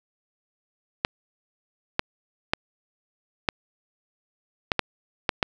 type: clicks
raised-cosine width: 0.3 ms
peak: -4 dBFS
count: 8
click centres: 1.049 / 1.994 / 2.535 / 3.488 / 4.718 / 4.793 / 5.292 / 5.428 s
effects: none